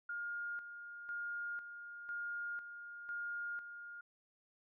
sine tone with tremolo, 1417 Hz, F6, 25 cents sharp, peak -39 dBFS, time 0.09-4.01 s, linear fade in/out 5 ms, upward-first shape square, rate 1 Hz, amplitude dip 60%, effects none

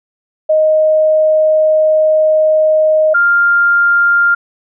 sine tone pair in turn, 623 / 1398.6 Hz, D#5 / F6, +2 / +2 cents, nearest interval octave + major second, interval 1400 cents, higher second, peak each -7 dBFS, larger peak neither, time 0.49-3.14 / 3.14-4.35 s, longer first, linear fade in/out 10 ms, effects none

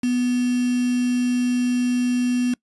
sine tone with quantisation, 246.9 Hz, B3, in tune, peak -18 dBFS, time 0.03-2.54 s, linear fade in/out 5 ms, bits 5, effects noise-tail reverb RT60 0.1 s tail -24 dB re dry + resampled to 24000 Hz

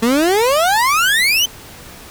30% pulse exponential sweep, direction up, 220.3 to 3136 Hz, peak -9 dBFS, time 0.02-1.46 s, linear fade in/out 10 ms, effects pink hiss -37 dBFS RMS until 2.1 s

